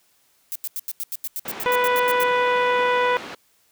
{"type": "noise bursts", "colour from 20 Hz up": "violet", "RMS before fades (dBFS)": -28, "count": 15, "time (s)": [0.52, 2.235], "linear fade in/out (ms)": 0, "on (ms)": 35, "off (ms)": 85}
{"type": "band-pass noise", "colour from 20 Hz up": "pink", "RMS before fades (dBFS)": -36, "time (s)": [1.45, 3.35], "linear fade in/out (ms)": 5, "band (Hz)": [270, 3500], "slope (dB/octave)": 12}
{"type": "harmonic tone", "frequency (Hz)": 493.9, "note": "B4", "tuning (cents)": 0, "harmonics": [1, 2, 3, 4, 5, 6, 7], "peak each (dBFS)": [-21, -21, -27, -28, -31, -38, -36], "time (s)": [1.66, 3.17], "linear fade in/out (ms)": 0}
{"effects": ["white hiss -62 dBFS RMS until 3.71 s"]}